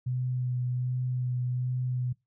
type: tone with vibrato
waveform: sine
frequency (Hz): 125.5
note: B2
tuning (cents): +28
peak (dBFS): -27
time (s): 0.06-2.13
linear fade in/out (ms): 10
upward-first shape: sine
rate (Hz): 1.3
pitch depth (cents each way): 15
effects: noise-tail reverb RT60 0.2 s tail -22 dB re dry